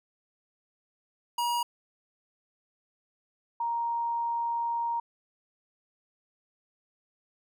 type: tone pair in turn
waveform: square / sine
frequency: 955 / 935.3 Hz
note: A#5 / A#5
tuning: +42 / +6 cents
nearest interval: unison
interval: 36 cents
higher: first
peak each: -27 / -27 dBFS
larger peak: neither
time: 1.38-1.63 / 3.6-5 s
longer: second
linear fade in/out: 5 ms
effects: none